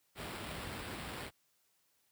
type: noise with sample-and-hold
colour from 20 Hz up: pink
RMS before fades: -43 dBFS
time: 0.15-1.31 s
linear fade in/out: 50 ms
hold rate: 6300 Hz
effects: white hiss -75 dBFS RMS until 2.11 s + high-pass 60 Hz 12 dB/octave